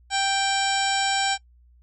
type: harmonic tone with a mistuned harmonic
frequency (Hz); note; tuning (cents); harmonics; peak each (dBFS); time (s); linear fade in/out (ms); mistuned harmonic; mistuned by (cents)
784; G5; 0; 1 / 2 / 3 / 4 / 5 / 6 / 7 / 9 / 10; -24 / -28 / -32 / -30 / -32 / -37 / -33 / -34 / -33; 0.1-1.38; 50; 6; -30
effects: noise-tail reverb RT60 0.1 s tail -21 dB re dry + added 60 Hz sine -52 dBFS peak until 1.82 s